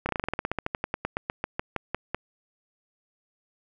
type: slowing click train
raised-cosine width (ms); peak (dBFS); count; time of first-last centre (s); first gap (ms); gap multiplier
0.5; -12; 24; 0.06-2.146; 30; 1.09
effects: none